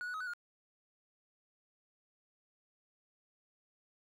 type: tone with pitch steps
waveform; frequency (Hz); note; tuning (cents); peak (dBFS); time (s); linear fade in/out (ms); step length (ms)
triangle; 1460 / 1474 / 1270 / 1491 / 1425; F#6 / F#6 / D#6 / F#6 / F6; -24 / -7 / +35 / +13 / +34; -36; 0.01-0.335; 0; 65
effects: 13-bit